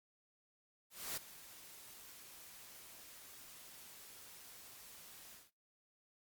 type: noise with ADSR envelope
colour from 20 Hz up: white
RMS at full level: -41 dBFS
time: 0.9-5.51 s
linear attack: 270 ms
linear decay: 10 ms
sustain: -15 dB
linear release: 180 ms
effects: noise-tail reverb RT60 0.3 s tail -24 dB re dry + Opus 48 kbps